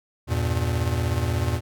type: chord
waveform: square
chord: E diminished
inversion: none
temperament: just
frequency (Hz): 82.41 / 98.89 / 118.67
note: E2 / G2 / Bb2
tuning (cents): 0 / +16 / +31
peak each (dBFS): -26 / -30 / -26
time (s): 0.27-1.61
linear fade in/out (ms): 50
effects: none